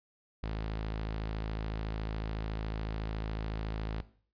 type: tone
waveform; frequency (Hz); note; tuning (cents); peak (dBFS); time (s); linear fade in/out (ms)
sawtooth; 53.9; A1; -35; -30; 0.43-4.01; 0
effects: noise-tail reverb RT60 0.5 s tail -17 dB re dry + resampled to 11025 Hz